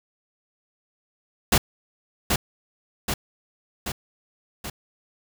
pink noise with echo, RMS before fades -17 dBFS, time 1.52-1.58 s, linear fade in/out 5 ms, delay 780 ms, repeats 4, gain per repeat -4 dB, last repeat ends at 4.7 s, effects none

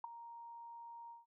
sine tone with ADSR envelope, 934 Hz, A#5, 3 cents sharp, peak -36 dBFS, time 0.04-1.26 s, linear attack 3 ms, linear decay 10 ms, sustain -13 dB, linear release 160 ms, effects none

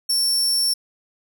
sawtooth tone, 5440 Hz, F8, 46 cents flat, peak -15 dBFS, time 0.09-0.74 s, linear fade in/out 10 ms, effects none

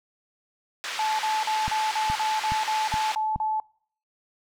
pink band-pass noise, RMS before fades -33 dBFS, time 0.84-3.15 s, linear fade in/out 0 ms, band 1300 to 4900 Hz, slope 12 dB/octave
sine tone bursts, 867 Hz, A5, 26 cents flat, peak -23 dBFS, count 11, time 0.99-3.6 s, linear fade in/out 2 ms, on 200 ms, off 41 ms
click train, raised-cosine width 5 ms, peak -20 dBFS, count 5, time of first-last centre 1.68-3.361 s, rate 2.38 Hz
effects noise-tail reverb RT60 0.6 s tail -25 dB re dry

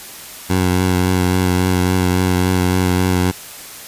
15% pulse tone with vibrato, 91.5 Hz, F#2, 19 cents flat, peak -7 dBFS, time 0.49-3.32 s, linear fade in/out 20 ms, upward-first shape triangle, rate 3.6 Hz, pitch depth 29 cents each way, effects white hiss -34 dBFS RMS until 3.87 s + resampled to 32000 Hz

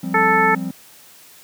triangle chord, F suspended second, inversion none, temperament just, 174.61 / 196.44 / 261.9 Hz, F3 / G3 / C4, 0 / +4 / +2 cents, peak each -25 dBFS, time 0.03-0.71 s, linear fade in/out 5 ms
harmonic tone, 440 Hz, A4, in tune, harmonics 1 / 2 / 3 / 4 / 5, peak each -21 / -17 / -19 / -19 / -21 dBFS, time 0.14-0.55 s, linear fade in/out 5 ms
effects white hiss -46 dBFS RMS until 1.43 s + high-pass 100 Hz 12 dB/octave

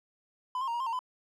triangle tone with pitch steps, 1007 / 1066 / 931 / 950 / 1054 / 917 / 1010 Hz, B5 / C6 / A#5 / A#5 / C6 / A#5 / B5, +33 / +32 / -2 / +33 / +12 / -29 / +39 cents, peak -28 dBFS, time 0.55-0.991 s, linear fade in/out 2 ms, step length 63 ms, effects none

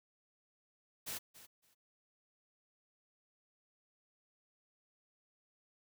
white noise with echo, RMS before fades -42 dBFS, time 1.06-1.19 s, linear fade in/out 20 ms, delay 280 ms, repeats 2, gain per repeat -15 dB, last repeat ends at 1.75 s, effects none

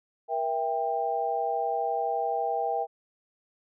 sine chord, E diminished, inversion second, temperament just, 474.7 / 659.3 / 791.1 Hz, Bb4 / E5 / G5, +31 / 0 / +16 cents, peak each -32 / -31 / -28 dBFS, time 0.28-2.87 s, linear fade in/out 50 ms, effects none

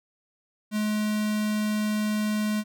square tone with notch filter, 212.3 Hz, G#3, 38 cents sharp, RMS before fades -26 dBFS, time 0.71-2.64 s, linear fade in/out 50 ms, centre 770 Hz, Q 1.5, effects none

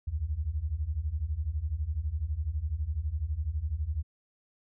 sine beating tone pair, 69.3 / 81.3 Hz, C#2 / E2, 0 / -23 cents, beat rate 12 Hz, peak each -33 / -31 dBFS, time 0.07-4.03 s, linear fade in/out 10 ms, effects none

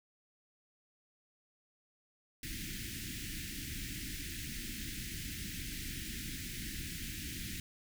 pink band-stop noise, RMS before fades -42 dBFS, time 2.43-7.6 s, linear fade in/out 2 ms, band 330 to 1700 Hz, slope 48 dB/octave, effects none

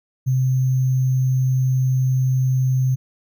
sine tone with sample-and-hold, 129.4 Hz, C3, 19 cents flat, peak -15 dBFS, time 0.26-2.96 s, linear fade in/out 20 ms, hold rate 6300 Hz, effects none

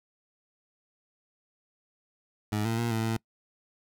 20% pulse tone with pitch steps, 105.5 / 113.7 / 117.5 / 112 / 112.8 Hz, G#2 / A#2 / A#2 / A2 / A2, +28 / -43 / +14 / +31 / +44 cents, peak -22 dBFS, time 2.52-3.17 s, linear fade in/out 5 ms, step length 130 ms, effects noise-tail reverb RT60 0.1 s tail -25 dB re dry

